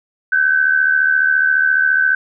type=tone pair together; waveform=sine; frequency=1525.5 / 1600 Hz; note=G6 / G6; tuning=-48 / +35 cents; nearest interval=minor second; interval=83 cents; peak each=-12 / -18 dBFS; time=0.32-2.15 s; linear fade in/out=5 ms; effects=none